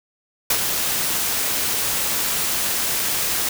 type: noise with ADSR envelope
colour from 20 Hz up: white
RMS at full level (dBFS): -17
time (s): 0.5-3.49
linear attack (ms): 4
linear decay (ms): 64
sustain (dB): -5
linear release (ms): 4
effects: none